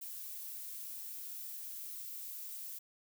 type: noise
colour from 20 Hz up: violet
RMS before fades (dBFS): -45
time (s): 0.01-2.79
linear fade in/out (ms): 10
effects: none